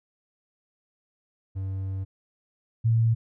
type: tone pair in turn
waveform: triangle / sine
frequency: 95.9 / 114.04 Hz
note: G2 / A#2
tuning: -37 / -38 cents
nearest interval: minor third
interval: 299 cents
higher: second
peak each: -26 / -18 dBFS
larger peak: second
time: 1.55-2.05 / 2.84-3.15 s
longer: first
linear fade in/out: 20 ms
effects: none